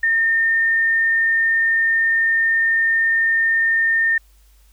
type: tone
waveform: sine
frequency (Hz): 1818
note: A#6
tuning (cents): -44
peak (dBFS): -14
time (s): 0.03-4.18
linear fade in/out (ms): 5
effects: added 50 Hz sine -49 dBFS peak until 4.72 s + white hiss -59 dBFS RMS until 4.72 s